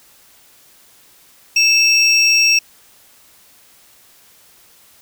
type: tone pair together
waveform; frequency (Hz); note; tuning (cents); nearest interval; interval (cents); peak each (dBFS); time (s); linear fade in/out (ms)
triangle; 2637 / 5588; E7 / F8; 0 / 0; octave + minor second; 1300; -11 / -12; 1.56-2.59; 5
effects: white hiss -49 dBFS RMS until 5.01 s